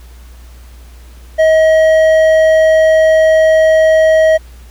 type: tone with hard clipping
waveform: triangle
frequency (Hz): 635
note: D#5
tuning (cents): +35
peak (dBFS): -7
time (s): 1.38-4.38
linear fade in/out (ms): 20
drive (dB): 10
effects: added 60 Hz sine -33 dBFS peak until 4.7 s + pink hiss -45 dBFS RMS until 4.7 s